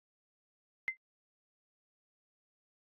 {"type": "tone with exponential decay", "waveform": "sine", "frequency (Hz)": 2072, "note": "C7", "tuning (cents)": -17, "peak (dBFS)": -26, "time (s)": [0.88, 0.97], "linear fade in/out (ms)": 0, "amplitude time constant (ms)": 18, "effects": ["AAC 32 kbps"]}